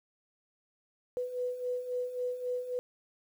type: beating tone pair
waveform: sine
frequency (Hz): 493.9 / 497.6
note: B4 / B4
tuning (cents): 0 / +13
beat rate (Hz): 3.7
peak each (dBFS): -39 / -33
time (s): 1.17-2.79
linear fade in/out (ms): 0
effects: 10-bit